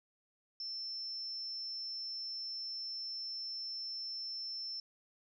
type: tone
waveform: sine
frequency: 5340 Hz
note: E8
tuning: 22 cents sharp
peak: -39 dBFS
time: 0.6-4.8 s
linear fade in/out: 2 ms
effects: none